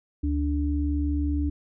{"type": "tone pair together", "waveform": "sine", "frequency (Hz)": [72.97, 291.9], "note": ["D2", "D4"], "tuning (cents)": [-11, -10], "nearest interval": "2 octaves", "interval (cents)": 2401, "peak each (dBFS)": [-24, -27], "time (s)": [0.23, 1.5], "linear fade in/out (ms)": 10, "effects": []}